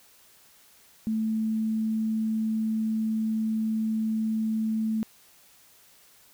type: tone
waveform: sine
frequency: 220 Hz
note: A3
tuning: in tune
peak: -24 dBFS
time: 1.07-5.03 s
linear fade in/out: 0 ms
effects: white hiss -57 dBFS RMS until 6.33 s